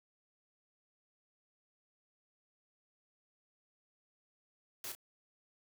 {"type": "noise with echo", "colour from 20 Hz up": "white", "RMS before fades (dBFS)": -43, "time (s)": [4.84, 4.92], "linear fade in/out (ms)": 2, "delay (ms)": 31, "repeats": 1, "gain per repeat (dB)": -7, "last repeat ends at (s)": 4.951, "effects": []}